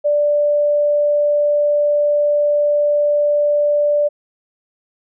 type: tone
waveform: sine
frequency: 587.3 Hz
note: D5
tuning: in tune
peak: -12 dBFS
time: 0.04-4.09 s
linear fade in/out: 20 ms
effects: none